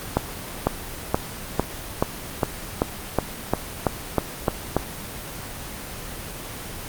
accelerating click train, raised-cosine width 1 ms, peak -3 dBFS, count 13, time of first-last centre 0.17-4.766 s, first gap 500 ms, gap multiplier 0.95, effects pink hiss -34 dBFS RMS until 6.88 s + Opus 24 kbps

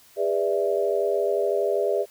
sine chord, E dominant seventh, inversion first, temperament equal with one note detuned, 405.6 / 493.9 / 587.3 / 659.3 Hz, G#4 / B4 / D5 / E5, -41 / 0 / 0 / 0 cents, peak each -24 / -28 / -26 / -28 dBFS, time 0.16-2.06 s, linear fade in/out 50 ms, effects white hiss -54 dBFS RMS until 2.1 s

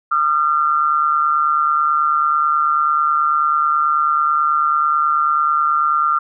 sine tone pair together, 1211.8 / 1361 Hz, D#6 / F6, -46 / -45 cents, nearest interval major second, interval 201 cents, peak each -16 dBFS, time 0.11-6.19 s, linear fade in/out 10 ms, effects none

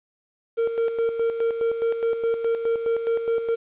triangle tone with tremolo, 459.9 Hz, A#4, 23 cents flat, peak -17 dBFS, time 0.57-3.56 s, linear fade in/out 20 ms, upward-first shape square, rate 4.8 Hz, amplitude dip 55%, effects resampled to 8000 Hz + 9-bit

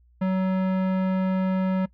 sine tone with tanh clipping, 187.8 Hz, F#3, 26 cents sharp, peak -23 dBFS, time 0.21-1.86 s, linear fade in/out 10 ms, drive 18 dB, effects noise-tail reverb RT60 0.1 s tail -22 dB re dry + added 60 Hz sine -55 dBFS peak until 1.93 s

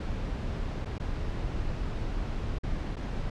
brown noise with dropouts, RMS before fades -32 dBFS, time 0-3.3 s, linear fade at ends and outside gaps 5 ms, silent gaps 0.849-0.856 / 0.983-0.998 / 2.586-2.633 / 2.958-2.966 s, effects low-pass 5000 Hz 12 dB/octave

